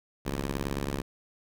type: ring-modulated tone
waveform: 10% pulse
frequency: 69.3 Hz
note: C#2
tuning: in tune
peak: -19 dBFS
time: 0.25-1.02 s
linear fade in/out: 10 ms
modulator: 94.8 Hz
effects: none